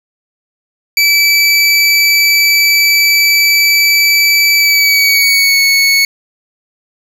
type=tone with pitch glide; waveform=25% pulse; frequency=2310 to 2211 Hz; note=D7 to C#7; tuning=-29 to -5 cents; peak=-3 dBFS; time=0.97-6.05 s; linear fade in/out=2 ms; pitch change=-76 cents; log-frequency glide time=4.57-5.61 s; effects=none